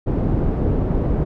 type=low-pass noise; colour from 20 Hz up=pink; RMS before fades=-19 dBFS; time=0.06-1.25 s; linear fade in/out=20 ms; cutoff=430 Hz; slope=12 dB/octave; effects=none